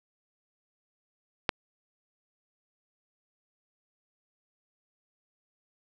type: click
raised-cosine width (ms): 0.3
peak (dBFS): -7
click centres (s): 1.492
effects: none